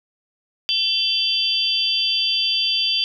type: tone cluster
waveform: sine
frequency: 2703 / 3096 / 3446 / 4663 Hz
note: E7 / G7 / A7 / D8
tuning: +43 / -22 / -37 / -13 cents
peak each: -28 / -22 / -23 / -22 dBFS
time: 0.69-3.04 s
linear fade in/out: 0 ms
effects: none